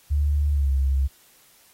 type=tone with pitch glide; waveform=sine; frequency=72.9 to 67.63 Hz; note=D2 to C#2; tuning=-12 to -42 cents; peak=-18 dBFS; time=0.1-1.08 s; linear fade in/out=20 ms; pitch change=-130 cents; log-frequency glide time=0.52-0.71 s; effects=white hiss -56 dBFS RMS until 1.73 s + AAC 48 kbps